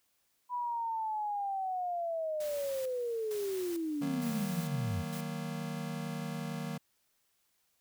sine linear sweep, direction down, 990 to 80.7 Hz, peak -32 dBFS, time 0.49-5.04 s, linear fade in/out 50 ms
white noise with tremolo, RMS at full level -47 dBFS, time 2.4-5.21 s, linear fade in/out 5 ms, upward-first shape square, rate 1.1 Hz, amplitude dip 75%
square chord, D# minor, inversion none, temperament just, 155.56 / 186.68 / 233.3 Hz, D#3 / F#3 / A#3, 0 / +16 / +2 cents, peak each -40 / -42 / -42 dBFS, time 4.01-6.78 s, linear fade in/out 10 ms
effects white hiss -75 dBFS RMS until 7.8 s

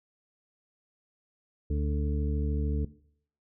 harmonic tone, 73.42 Hz, D2, in tune, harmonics 1 / 2 / 3 / 4 / 6, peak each -27 / -35 / -39 / -38 / -39 dBFS, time 1.7-2.85 s, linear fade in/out 5 ms, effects noise-tail reverb RT60 0.6 s tail -18 dB re dry

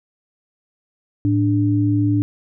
sine tone pair together, 109 / 293.7 Hz, A2 / D4, -16 / 0 cents, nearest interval octave + perfect fourth, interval 1716 cents, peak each -17 dBFS, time 1.25-2.22 s, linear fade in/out 0 ms, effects none

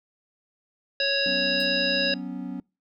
harmonic tone, 554.4 Hz, C#5, in tune, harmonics 1 / 3 / 5 / 7 / 9, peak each -28 / -28 / -28 / -28 / -28 dBFS, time 1-2.14 s, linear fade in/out 2 ms
triangle chord, F# suspended fourth, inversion none, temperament just, 185 / 246.7 / 277.5 Hz, F#3 / B3 / C#4, 0 / -2 / +2 cents, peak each -33 dBFS, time 1.26-2.6 s, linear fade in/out 2 ms
15% pulse tone with exponential decay, 4288 Hz, C8, 42 cents sharp, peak -32 dBFS, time 1.6-1.7 s, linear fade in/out 1 ms, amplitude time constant 21 ms
effects noise-tail reverb RT60 0.3 s tail -26 dB re dry

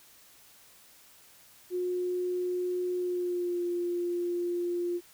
sine tone with pitch glide, 360.2 to 349.9 Hz, F#4 to F4, -46 to +3 cents, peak -28 dBFS, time 1.7-5.01 s, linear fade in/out 50 ms, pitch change -51 cents, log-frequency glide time 2.96-3.64 s, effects white hiss -57 dBFS RMS until 5.13 s

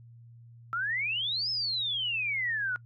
sine exponential two-way sweep, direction up then down, 1318.5 to 5274 to 1424 Hz, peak -28 dBFS, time 0.73-2.76 s, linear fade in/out 0 ms, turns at 1.5 s, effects noise-tail reverb RT60 0.1 s tail -23 dB re dry + added 117 Hz sine -49 dBFS peak until 2.85 s

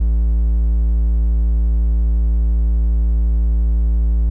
triangle tone, 55.9 Hz, A1, 28 cents sharp, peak -10 dBFS, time 0-4.3 s, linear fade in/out 10 ms, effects none

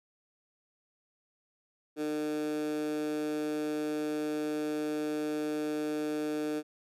15% pulse tone with high-pass filter, 151.5 Hz, D#3, 46 cents flat, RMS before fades -33 dBFS, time 1.96-6.63 s, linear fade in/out 50 ms, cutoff 350 Hz, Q 9.9, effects resampled to 32000 Hz

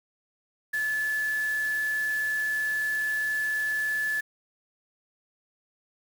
sine tone in noise, 1728 Hz, A6, 32 cents flat, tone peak -25 dBFS, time 0.73-4.21 s, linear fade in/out 10 ms, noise white, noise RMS -43 dBFS, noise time 0.73-4.21 s, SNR +15 dB, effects none

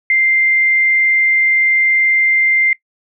sine tone, 2093 Hz, C7, in tune, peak -10 dBFS, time 0.1-2.73 s, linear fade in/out 2 ms, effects noise-tail reverb RT60 0.1 s tail -19 dB re dry

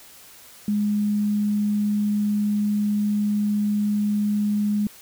sine tone, 207.7 Hz, G#3, in tune, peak -19 dBFS, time 0.68-4.87 s, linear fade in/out 2 ms, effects white hiss -47 dBFS RMS until 5.01 s

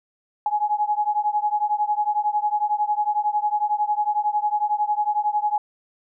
sine beating tone pair, 834 / 845 Hz, G#5 / G#5, +7 / +30 cents, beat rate 11 Hz, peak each -22 / -23 dBFS, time 0.46-5.58 s, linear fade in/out 2 ms, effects none

